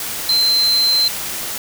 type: tone in noise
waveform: sine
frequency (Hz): 4100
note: C8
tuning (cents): -36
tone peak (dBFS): -12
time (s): 0.29-1.08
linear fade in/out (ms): 2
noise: white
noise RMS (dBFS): -25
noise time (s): 0-1.58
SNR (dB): +10
effects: none